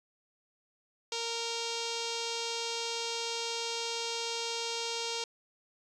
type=tone with notch filter; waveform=5% pulse; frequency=463 Hz; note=A#4; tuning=12 cents flat; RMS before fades=-35 dBFS; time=1.12-5.24 s; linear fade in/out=2 ms; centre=1700 Hz; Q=1; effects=resampled to 22050 Hz